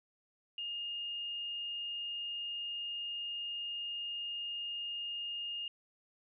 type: tone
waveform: sine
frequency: 2835 Hz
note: F7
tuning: 25 cents sharp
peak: -37 dBFS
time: 0.58-5.68 s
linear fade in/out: 2 ms
effects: none